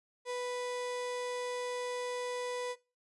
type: tone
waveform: 35% pulse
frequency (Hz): 493.9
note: B4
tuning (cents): 0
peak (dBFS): -33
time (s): 0.25-2.76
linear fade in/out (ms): 50
effects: noise-tail reverb RT60 0.3 s tail -21 dB re dry + resampled to 24000 Hz